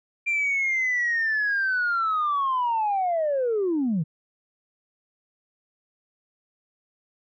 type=linear sweep; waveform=sine; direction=down; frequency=2383 to 144.6 Hz; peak=-20 dBFS; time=0.26-4.04 s; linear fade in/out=20 ms; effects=tanh soft clip ceiling -18 dBFS